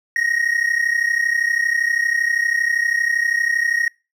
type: tone pair together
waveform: triangle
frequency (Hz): 1864.7 / 1897.3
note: A#6 / A#6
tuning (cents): 0 / +30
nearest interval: unison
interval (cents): 30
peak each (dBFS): -17 / -19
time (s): 0.16-3.88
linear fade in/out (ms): 2
effects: noise-tail reverb RT60 0.3 s tail -25 dB re dry